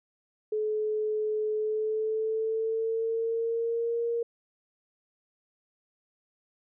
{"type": "tone with pitch glide", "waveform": "sine", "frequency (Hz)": [428.8, 467.6], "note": ["A4", "A#4"], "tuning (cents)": [-45, 5], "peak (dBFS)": -26, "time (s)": [0.52, 4.23], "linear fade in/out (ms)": 5, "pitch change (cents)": 150, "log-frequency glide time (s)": [1.55, 4.01], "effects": []}